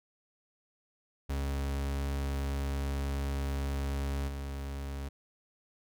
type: tone with level steps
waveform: 40% pulse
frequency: 69.3 Hz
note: C#2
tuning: in tune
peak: -30 / -35 dBFS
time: 1.29-5.09 s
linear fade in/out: 10 ms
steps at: 4.27 s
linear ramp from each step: 20 ms
effects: none